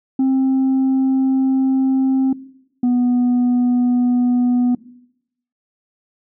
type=tone pair in turn; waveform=sine; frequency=264.6 / 246 Hz; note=C4 / B3; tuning=+20 / -7 cents; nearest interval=minor second; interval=127 cents; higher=first; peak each=-10 dBFS; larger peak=neither; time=0.19-2.33 / 2.83-4.75 s; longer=first; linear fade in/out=5 ms; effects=noise-tail reverb RT60 0.8 s tail -20 dB re dry + tanh soft clip ceiling -12 dBFS